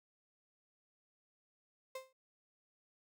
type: tone with exponential decay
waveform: 35% pulse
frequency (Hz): 523.3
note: C5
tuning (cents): 0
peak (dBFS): -38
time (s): 1.95-2.13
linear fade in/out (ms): 5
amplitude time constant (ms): 39
effects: noise-tail reverb RT60 0.1 s tail -24 dB re dry